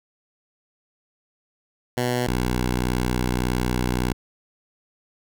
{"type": "tone pair in turn", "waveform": "10% pulse", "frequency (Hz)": [123.47, 61.73], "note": ["B2", "B1"], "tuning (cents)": [0, 0], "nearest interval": "octave", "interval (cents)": 1200, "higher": "first", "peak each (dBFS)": -13, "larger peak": "neither", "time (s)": [[1.97, 2.27], [2.27, 4.13]], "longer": "second", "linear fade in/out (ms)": 5, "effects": []}